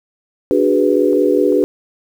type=chord; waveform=sine; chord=G# half-diminished seventh; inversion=second; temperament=equal; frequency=293.7 / 370 / 415.3 / 493.9 Hz; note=D4 / F#4 / G#4 / B4; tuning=0 / 0 / 0 / 0 cents; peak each=-16 dBFS; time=0.51-1.64 s; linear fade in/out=0 ms
type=clicks; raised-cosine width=1 ms; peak=-24 dBFS; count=3; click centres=1.131 / 1.524 / 1.627 s
effects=7-bit